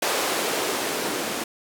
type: noise with band-pass filter sweep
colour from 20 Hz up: blue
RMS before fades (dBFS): -26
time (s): 0.02-1.44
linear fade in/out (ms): 5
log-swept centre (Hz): 500 to 260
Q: 1.3
effects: none